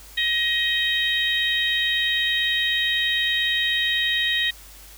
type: harmonic tone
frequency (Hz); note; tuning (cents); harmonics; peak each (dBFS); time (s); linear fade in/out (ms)
629; D#5; +19; 3 / 4 / 5 / 6; -23 / -31 / -26 / -24; 0.17-4.51; 10
effects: added 50 Hz sine -46 dBFS peak until 4.97 s + white hiss -46 dBFS RMS until 4.97 s